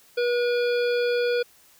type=harmonic tone; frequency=483.5 Hz; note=B4; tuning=37 cents flat; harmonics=1 / 3 / 5 / 7 / 9 / 10; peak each=-21 / -31 / -35 / -38 / -40 / -41 dBFS; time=0.17-1.43 s; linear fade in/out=10 ms; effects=white hiss -56 dBFS RMS until 1.79 s